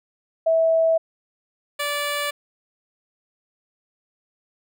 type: tone pair in turn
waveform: sine / 10% pulse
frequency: 652 / 580.9 Hz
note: E5 / D5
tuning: -19 / -19 cents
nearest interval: major second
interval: 200 cents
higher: first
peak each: -15 dBFS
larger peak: neither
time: 0.46-0.98 / 1.79-2.31 s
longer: neither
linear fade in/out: 10 ms
effects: none

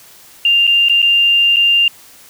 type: tone with dropouts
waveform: sine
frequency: 2794 Hz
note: F7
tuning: in tune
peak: -8 dBFS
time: 0.45-1.88 s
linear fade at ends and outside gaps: 2 ms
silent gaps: 0.669-0.675 / 0.886-0.896 / 1.019-1.026 / 1.561-1.567 s
effects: white hiss -42 dBFS RMS until 2.29 s

